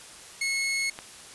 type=tone; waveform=sawtooth; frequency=2180 Hz; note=C#7; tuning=29 cents flat; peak=-22 dBFS; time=0.41-0.9 s; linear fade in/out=5 ms
type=click; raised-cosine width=0.3 ms; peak=-21 dBFS; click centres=0.989 s
effects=white hiss -46 dBFS RMS until 1.34 s + resampled to 24000 Hz